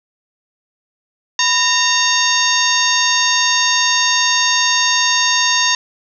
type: harmonic tone with a mistuned harmonic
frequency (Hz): 920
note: A#5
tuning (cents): -23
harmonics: 1 / 2 / 3 / 4 / 5 / 6 / 7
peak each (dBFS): -20 / -19 / -22 / -19 / -21 / -21 / -19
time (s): 1.39-5.75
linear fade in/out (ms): 2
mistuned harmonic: 1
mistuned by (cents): +140
effects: none